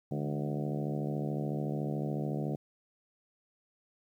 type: harmonic tone with a mistuned harmonic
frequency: 73.8 Hz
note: D2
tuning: 9 cents sharp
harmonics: 2 / 3 / 4 / 5 / 6 / 7 / 8 / 9 / 10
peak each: -34 / -38 / -40 / -42 / -44 / -45 / -46 / -47 / -48 dBFS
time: 0.11-2.56 s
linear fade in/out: 5 ms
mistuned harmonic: 3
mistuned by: -75 cents
effects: 11-bit